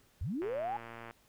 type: linear sweep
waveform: sine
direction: up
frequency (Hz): 58.27 to 855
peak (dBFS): -33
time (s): 0.21-0.77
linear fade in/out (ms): 5
type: click train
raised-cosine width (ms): 0.5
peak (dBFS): -31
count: 81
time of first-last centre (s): 0.42-1.11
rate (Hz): 116
effects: pink hiss -67 dBFS RMS until 1.28 s